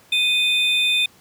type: tone pair together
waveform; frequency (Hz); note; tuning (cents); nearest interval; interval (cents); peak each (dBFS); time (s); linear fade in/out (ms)
triangle; 2489 / 3576; D#7 / A7; 0 / +27; tritone; 627; -18 / -17; 0.12-1.06; 5
effects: pink hiss -52 dBFS RMS until 1.2 s + high-pass 100 Hz 12 dB/octave